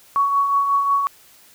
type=tone with tremolo; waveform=sine; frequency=1119 Hz; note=C#6; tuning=16 cents sharp; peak=-13 dBFS; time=0.16-1.07 s; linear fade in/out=0 ms; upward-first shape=triangle; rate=5.5 Hz; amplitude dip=50%; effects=white hiss -50 dBFS RMS until 1.54 s